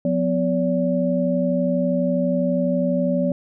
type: tone cluster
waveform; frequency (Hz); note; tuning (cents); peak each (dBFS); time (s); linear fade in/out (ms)
sine; 179.3 / 251.5 / 572; F3 / B3 / D5; +46 / +32 / -46; -22; 0.05-3.32; 2
effects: none